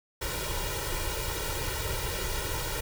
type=noise with comb filter; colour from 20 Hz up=pink; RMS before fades=-32 dBFS; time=0.21-2.81 s; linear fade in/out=10 ms; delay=2.1 ms; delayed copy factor=+1; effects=none